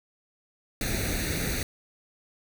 pink noise with comb filter, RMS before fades -29 dBFS, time 0.81-1.63 s, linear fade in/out 2 ms, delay 0.48 ms, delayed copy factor +0.8, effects none

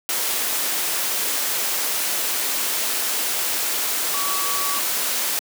sine tone in noise, 1138 Hz, C#6, 45 cents sharp, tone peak -27 dBFS, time 4.14-4.79 s, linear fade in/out 0 ms, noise white, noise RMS -23 dBFS, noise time 0.09-5.39 s, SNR -7 dB, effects high-pass 300 Hz 12 dB/octave

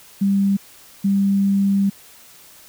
sine tone pair in turn, 197.6 / 197.6 Hz, G3 / G3, +14 / +14 cents, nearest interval unison, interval 0 cents, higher neither, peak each -14 / -14 dBFS, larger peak neither, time 0.21-0.57 / 1.04-1.9 s, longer second, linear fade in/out 10 ms, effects white hiss -46 dBFS RMS until 2.68 s

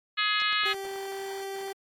harmonic tone, 420.3 Hz, G#4, 21 cents sharp, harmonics 3 / 4 / 5 / 6 / 7 / 8 / 9 / 10, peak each -30 / -31 / -32 / -33 / -33 / -34 / -35 / -35 dBFS, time 0.17-0.74 s, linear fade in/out 20 ms
click train, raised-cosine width 0.5 ms, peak -31 dBFS, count 6, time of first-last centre 0.42-0.959 s, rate 9.27 Hz
30% pulse tone, 390.5 Hz, G4, 7 cents flat, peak -31 dBFS, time 0.65-1.73 s, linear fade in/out 10 ms
effects AAC 48 kbps

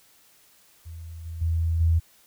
sine tone with level steps, 82.41 Hz, E2, in tune, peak -36 / -32 / -21 / -17 dBFS, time 0.85-2 s, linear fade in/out 20 ms, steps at 1.25 / 1.41 / 1.8 s, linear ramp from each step 10 ms, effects white hiss -58 dBFS RMS until 2.26 s

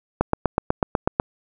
click train, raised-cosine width 1 ms, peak -3 dBFS, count 9, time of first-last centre 0.21-1.199 s, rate 8.09 Hz, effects none

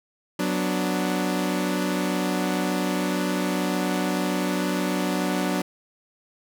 sawtooth chord, B minor, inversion second, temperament equal, 185 / 246.9 / 293.7 Hz, F#3 / B3 / D4, 0 / 0 / 0 cents, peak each -22 / -26 / -23 dBFS, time 0.39-5.62 s, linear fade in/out 5 ms, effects none

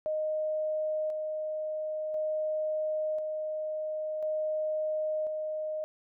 sine tone with tremolo, 619 Hz, D#5, 9 cents flat, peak -28 dBFS, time 0.06-5.84 s, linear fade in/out 0 ms, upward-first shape square, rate 0.48 Hz, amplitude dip 30%, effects none

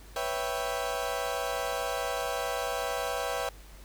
30% pulse chord, C# half-diminished seventh, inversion third, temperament equal, 493.9 / 554.4 / 659.3 / 784 Hz, B4 / C#5 / E5 / G5, 0 / 0 / 0 / 0 cents, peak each -33 dBFS, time 0.16-3.49 s, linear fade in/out 2 ms, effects added 50 Hz sine -48 dBFS peak until 3.84 s + pink hiss -54 dBFS RMS until 3.84 s

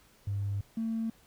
triangle tone pair in turn, 100.3 / 225.2 Hz, G2 / A3, +40 / +40 cents, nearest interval octave + major second, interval 1400 cents, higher second, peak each -26 dBFS, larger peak neither, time 0.27-0.61 / 0.77-1.1 s, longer first, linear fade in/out 5 ms, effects tanh soft clip ceiling -27 dBFS + pink hiss -62 dBFS RMS until 1.26 s

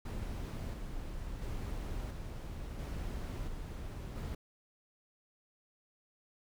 brown noise with tremolo, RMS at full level -39 dBFS, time 0.05-4.35 s, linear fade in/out 5 ms, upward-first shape square, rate 0.73 Hz, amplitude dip 30%, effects none

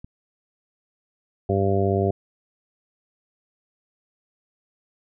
click, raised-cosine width 5 ms, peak -26 dBFS, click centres 0.045 s
harmonic tone, 98 Hz, G2, in tune, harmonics 1 / 2 / 3 / 4 / 5 / 6 / 7, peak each -23 / -27 / -31 / -23 / -30 / -30 / -27 dBFS, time 1.49-2.11 s, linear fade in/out 5 ms
effects none

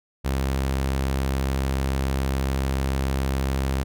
sawtooth tone, 67 Hz, C2, 42 cents sharp, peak -18 dBFS, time 0.24-3.84 s, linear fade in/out 20 ms, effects none

